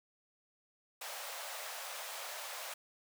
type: high-pass noise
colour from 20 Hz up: pink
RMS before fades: -44 dBFS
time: 1.01-2.74 s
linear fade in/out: 5 ms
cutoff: 540 Hz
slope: 48 dB/octave
effects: none